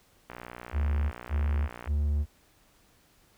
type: click train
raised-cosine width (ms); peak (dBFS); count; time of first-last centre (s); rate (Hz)
0.5; -25; 96; 0.3-1.875; 60.3
type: tone bursts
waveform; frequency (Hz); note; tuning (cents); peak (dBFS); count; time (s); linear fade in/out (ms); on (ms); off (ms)
triangle; 73.42; D2; 0; -22; 3; 0.72-2.26; 50; 400; 170
effects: pink hiss -63 dBFS RMS until 3.37 s